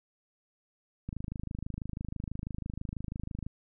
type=click train; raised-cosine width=5 ms; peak=-24 dBFS; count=63; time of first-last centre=1.09-3.465 s; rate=26.1 Hz; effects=none

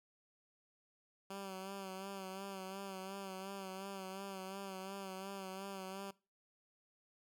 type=tone with vibrato; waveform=10% pulse; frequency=192.7 Hz; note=G3; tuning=29 cents flat; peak=-36 dBFS; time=1.3-6.11 s; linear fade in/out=5 ms; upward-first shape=sine; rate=2.8 Hz; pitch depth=45 cents each way; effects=noise-tail reverb RT60 0.3 s tail -21 dB re dry

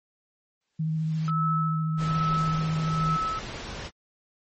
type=noise with exponential growth; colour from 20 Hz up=white; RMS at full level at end=-40 dBFS; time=0.61-1.3 s; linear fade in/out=1 ms; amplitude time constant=150 ms
type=tone with vibrato; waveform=sine; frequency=158.2 Hz; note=D#3; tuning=29 cents sharp; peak=-24 dBFS; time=0.79-3.17 s; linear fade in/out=10 ms; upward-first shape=sine; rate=14 Hz; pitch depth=18 cents each way
type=tone with tremolo; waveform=sine; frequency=1302 Hz; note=E6; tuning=22 cents flat; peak=-24 dBFS; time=1.28-3.39 s; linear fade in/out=0 ms; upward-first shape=sine; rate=1.2 Hz; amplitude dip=80%
type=noise; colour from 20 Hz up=pink; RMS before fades=-36 dBFS; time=1.97-3.91 s; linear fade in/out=50 ms
effects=low-pass 6000 Hz 12 dB/octave + MP3 32 kbps

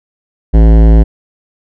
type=tone with hard clipping; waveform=sine; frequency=55 Hz; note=A1; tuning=in tune; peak=-4 dBFS; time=0.53-1.04 s; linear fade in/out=20 ms; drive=17 dB; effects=none

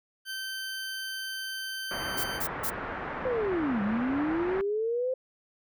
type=tone; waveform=20% pulse; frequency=1548 Hz; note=G6; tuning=22 cents flat; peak=-29 dBFS; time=0.25-2.41 s; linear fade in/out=50 ms
type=low-pass noise; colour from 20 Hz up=white; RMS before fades=-36 dBFS; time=1.91-4.61 s; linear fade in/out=0 ms; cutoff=1700 Hz; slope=24 dB/octave
type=noise bursts; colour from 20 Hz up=violet; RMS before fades=-31 dBFS; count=3; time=2.17-2.703 s; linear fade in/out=10 ms; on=71 ms; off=160 ms
type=linear two-way sweep; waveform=sine; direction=down then up; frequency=523.3 to 196.2 to 523.3 Hz; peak=-26 dBFS; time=3.25-5.14 s; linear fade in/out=5 ms; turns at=3.82 s
effects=none

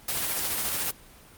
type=noise with tremolo; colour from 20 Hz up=white; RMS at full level=-27 dBFS; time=0.08-0.91 s; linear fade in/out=5 ms; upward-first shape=sine; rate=14 Hz; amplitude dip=30%; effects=pink hiss -51 dBFS RMS until 1.37 s + Opus 24 kbps

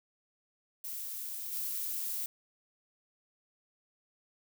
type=noise with level steps; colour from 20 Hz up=violet; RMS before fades=-40 / -36 dBFS; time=0.84-2.26 s; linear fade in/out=2 ms; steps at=1.52 s; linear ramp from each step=10 ms; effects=none

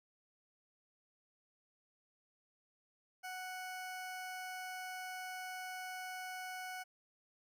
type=tone; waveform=20% pulse; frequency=740 Hz; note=F#5; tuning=in tune; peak=-38 dBFS; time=3.23-6.84 s; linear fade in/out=20 ms; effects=none

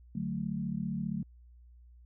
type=chord; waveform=sine; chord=D major; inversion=none; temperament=equal; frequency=146.83 / 185 / 220 Hz; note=D3 / F#3 / A3; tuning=0 / 0 / 0 cents; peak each=-38 / -35 / -36 dBFS; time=0.15-1.23 s; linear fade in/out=5 ms; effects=added 60 Hz sine -53 dBFS peak until 2.05 s

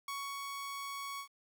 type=tone with ADSR envelope; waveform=sawtooth; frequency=1115 Hz; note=C#6; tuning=10 cents sharp; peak=-34 dBFS; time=0.08-1.28 s; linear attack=3 ms; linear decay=290 ms; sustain=-2 dB; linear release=88 ms; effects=11-bit

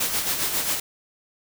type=noise with tremolo; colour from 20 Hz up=white; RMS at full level=-23 dBFS; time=0-0.8 s; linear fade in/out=5 ms; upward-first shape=sine; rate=7.4 Hz; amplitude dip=50%; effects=none

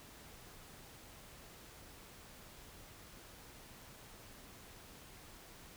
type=silence; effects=pink hiss -56 dBFS RMS until 5.76 s

